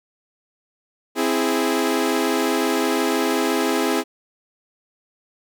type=chord; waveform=sawtooth; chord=C augmented; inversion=none; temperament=equal; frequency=261.6 / 329.6 / 415.3 Hz; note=C4 / E4 / G#4; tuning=0 / 0 / 0 cents; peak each=-19 dBFS; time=1.15-4.04 s; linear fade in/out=50 ms; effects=none